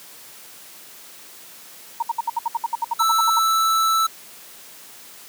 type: tone bursts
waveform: sine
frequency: 929 Hz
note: A#5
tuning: 6 cents flat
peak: -18 dBFS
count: 16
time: 2-3.391 s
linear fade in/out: 5 ms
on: 26 ms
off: 65 ms
type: tone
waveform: square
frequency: 1318.5 Hz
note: E6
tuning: in tune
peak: -17 dBFS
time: 2.99-4.07 s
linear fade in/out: 10 ms
effects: white hiss -43 dBFS RMS until 5.28 s + high-pass 150 Hz 12 dB/octave